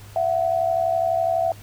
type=tone pair together; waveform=sine; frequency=668 / 740 Hz; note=E5 / F#5; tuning=+23 / 0 cents; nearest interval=major second; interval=177 cents; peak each=-20 / -23 dBFS; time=0.16-1.52 s; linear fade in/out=2 ms; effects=added 102 Hz sine -41 dBFS peak until 1.62 s + pink hiss -47 dBFS RMS until 1.62 s